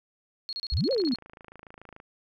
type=tone bursts; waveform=sine; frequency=4305 Hz; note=C8; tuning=49 cents sharp; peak=-31 dBFS; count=10; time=0.49-1.158 s; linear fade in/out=0 ms; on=38 ms; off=32 ms
type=exponential two-way sweep; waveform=sine; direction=up then down; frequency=50.5 to 570 to 228.4 Hz; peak=-23 dBFS; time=0.72-1.14 s; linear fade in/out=5 ms; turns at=0.91 s
type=click train; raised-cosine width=0.5 ms; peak=-31 dBFS; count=31; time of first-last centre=0.89-2.001 s; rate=27 Hz
effects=none